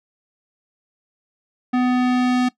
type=tone with low-pass filter sweep; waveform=square; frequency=250.1 Hz; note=B3; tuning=22 cents sharp; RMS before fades=-18 dBFS; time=1.73-2.49 s; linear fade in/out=10 ms; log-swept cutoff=2200 to 5300 Hz; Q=0.72; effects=noise-tail reverb RT60 0.1 s tail -19 dB re dry